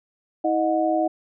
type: tone cluster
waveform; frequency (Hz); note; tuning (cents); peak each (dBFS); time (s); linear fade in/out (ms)
sine; 321.9 / 618 / 730; E4 / D#5 / F#5; -41 / -12 / -24; -23; 0.44-1.08; 10
effects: none